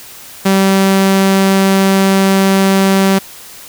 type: tone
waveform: sawtooth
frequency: 193.4 Hz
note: G3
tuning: 23 cents flat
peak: -4 dBFS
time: 0.45-3.19 s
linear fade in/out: 10 ms
effects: white hiss -34 dBFS RMS until 3.68 s